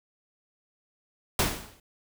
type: noise with exponential decay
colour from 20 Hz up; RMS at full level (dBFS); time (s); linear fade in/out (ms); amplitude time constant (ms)
pink; -21; 1.39-1.8; 2; 89
effects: none